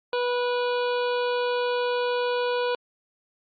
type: harmonic tone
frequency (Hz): 489.7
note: B4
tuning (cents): -15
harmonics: 1 / 2 / 3 / 5 / 6 / 7 / 8 / 9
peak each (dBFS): -24 / -30 / -34 / -38 / -40 / -41 / -42 / -43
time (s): 0.13-2.75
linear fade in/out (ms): 2
effects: Opus 48 kbps